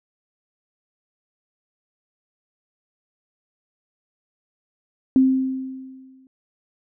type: tone with exponential decay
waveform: sine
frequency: 262.4 Hz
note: C4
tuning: 5 cents sharp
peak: -10 dBFS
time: 5.16-6.27 s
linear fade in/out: 1 ms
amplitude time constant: 240 ms
effects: none